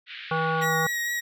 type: band-pass noise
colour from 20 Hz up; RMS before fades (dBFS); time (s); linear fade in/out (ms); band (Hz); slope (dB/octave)
pink; -40; 0.06-0.67; 50; 1600 to 3900; 48
type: harmonic tone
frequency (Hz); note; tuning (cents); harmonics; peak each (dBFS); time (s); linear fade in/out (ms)
161; E3; -41; 1 / 3 / 5 / 7 / 9; -29 / -29 / -29 / -29 / -29; 0.31-0.87; 5
type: tone with vibrato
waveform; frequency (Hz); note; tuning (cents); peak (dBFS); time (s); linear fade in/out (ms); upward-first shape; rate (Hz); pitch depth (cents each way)
40% pulse; 1900; A#6; +33; -25; 0.61-1.21; 20; triangle; 4.4; 19
effects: none